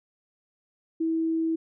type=tone; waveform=sine; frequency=325 Hz; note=E4; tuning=24 cents flat; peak=-23 dBFS; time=1-1.56 s; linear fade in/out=10 ms; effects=none